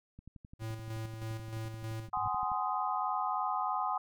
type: click train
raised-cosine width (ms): 5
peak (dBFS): -37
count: 28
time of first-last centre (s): 0.19-2.518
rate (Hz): 11.6
type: tone with tremolo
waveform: square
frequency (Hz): 111.4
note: A2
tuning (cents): +22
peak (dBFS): -37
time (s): 0.59-2.1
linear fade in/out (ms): 50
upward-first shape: square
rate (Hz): 3.2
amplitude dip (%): 45
type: tone with exponential growth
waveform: sine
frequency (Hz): 103.83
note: G#2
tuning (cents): 0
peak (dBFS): -37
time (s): 2.1-2.28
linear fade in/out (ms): 5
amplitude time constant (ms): 39
type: chord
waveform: sine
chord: Ab dominant seventh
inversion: third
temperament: just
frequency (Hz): 747.5 / 830.6 / 1038.3 / 1245.9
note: Gb5 / Ab5 / C6 / Eb6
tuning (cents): +17 / 0 / -14 / +2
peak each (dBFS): -36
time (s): 2.13-3.98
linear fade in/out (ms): 5
effects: none